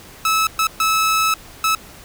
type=tone bursts at uneven times; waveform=sawtooth; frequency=1300 Hz; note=E6; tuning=24 cents flat; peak=-11 dBFS; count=4; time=0.25-0.47 / 0.59-0.67 / 0.8-1.34 / 1.64-1.75 s; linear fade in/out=2 ms; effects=pink hiss -41 dBFS RMS until 2.04 s